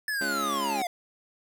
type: linear sweep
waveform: square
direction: down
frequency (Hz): 1753 to 680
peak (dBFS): -28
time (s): 0.08-0.87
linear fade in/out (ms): 2
type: chord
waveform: 25% pulse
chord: Db major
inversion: second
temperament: just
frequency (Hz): 207.9 / 277.2 / 346.5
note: Ab3 / Db4 / F4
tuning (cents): +2 / 0 / -14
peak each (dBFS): -33 / -31 / -34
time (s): 0.21-0.82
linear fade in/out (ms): 2
effects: none